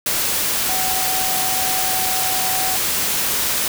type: tone in noise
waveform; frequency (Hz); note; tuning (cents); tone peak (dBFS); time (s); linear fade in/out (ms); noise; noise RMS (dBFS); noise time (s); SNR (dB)
sine; 750; F#5; +23; -25; 0.69-2.76; 2; white; -20; 0.06-3.68; -8
effects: none